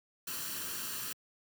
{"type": "noise with comb filter", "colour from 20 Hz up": "white", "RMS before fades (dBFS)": -39, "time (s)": [0.27, 1.13], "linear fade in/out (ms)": 5, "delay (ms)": 0.69, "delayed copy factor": 0.6, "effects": ["high-pass 100 Hz 12 dB/octave"]}